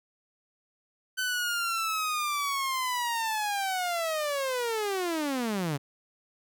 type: linear sweep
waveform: sawtooth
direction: down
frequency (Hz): 1524 to 133.4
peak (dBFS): -24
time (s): 1.17-5.78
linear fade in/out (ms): 20
effects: none